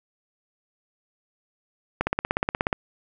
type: click train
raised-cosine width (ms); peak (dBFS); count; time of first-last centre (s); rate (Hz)
0.5; -7; 13; 2.01-2.729; 16.7
effects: none